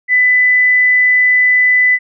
sine tone, 1998 Hz, B6, 20 cents sharp, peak -7 dBFS, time 0.08-1.99 s, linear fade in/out 50 ms, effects none

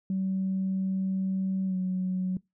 sine tone with pitch glide, 190.3 to 185.1 Hz, F#3 to F#3, +49 to +1 cents, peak -25 dBFS, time 0.1-2.37 s, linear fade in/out 2 ms, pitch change -48 cents, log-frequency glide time 1.66-1.76 s, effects noise-tail reverb RT60 0.2 s tail -24 dB re dry + tanh soft clip ceiling -21 dBFS

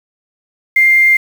sine tone with quantisation, 2103 Hz, C7, 8 cents sharp, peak -6 dBFS, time 0.76-1.17 s, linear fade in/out 5 ms, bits 5, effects none

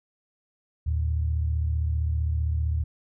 sine tone pair together, 77.6 / 113 Hz, D#2 / A2, -4 / +47 cents, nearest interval perfect fifth, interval 651 cents, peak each -23 / -31 dBFS, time 0.86-2.84 s, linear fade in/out 10 ms, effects none

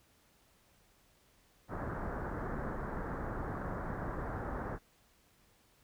pink low-pass noise, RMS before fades -39 dBFS, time 1.68-4.79 s, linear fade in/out 50 ms, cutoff 1700 Hz, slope 48 dB/octave, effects pink hiss -68 dBFS RMS until 5.83 s

